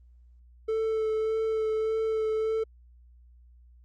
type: tone with vibrato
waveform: triangle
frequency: 440 Hz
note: A4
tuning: in tune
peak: -23 dBFS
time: 0.68-2.64 s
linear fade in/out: 10 ms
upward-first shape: sine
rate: 1.7 Hz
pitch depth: 14 cents each way
effects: added 60 Hz sine -52 dBFS peak until 3.84 s + Opus 32 kbps